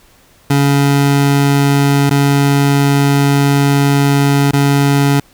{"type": "tone with dropouts", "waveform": "25% pulse", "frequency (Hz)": 140.8, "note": "C#3", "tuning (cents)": 27, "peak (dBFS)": -5, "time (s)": [0.5, 5.2], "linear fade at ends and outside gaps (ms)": 5, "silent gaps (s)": [[2.096, 2.108], [4.512, 4.533]], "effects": ["pink hiss -48 dBFS RMS until 5.33 s"]}